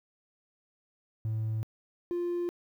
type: tone pair in turn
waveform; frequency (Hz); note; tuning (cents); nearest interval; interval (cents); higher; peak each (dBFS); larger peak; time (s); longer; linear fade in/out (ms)
triangle; 110 / 349.2; A2 / F4; 0 / 0; octave + minor sixth; 2000; second; -26; neither; 1.25-1.63 / 2.11-2.49; neither; 0
effects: tanh soft clip ceiling -24 dBFS + 11-bit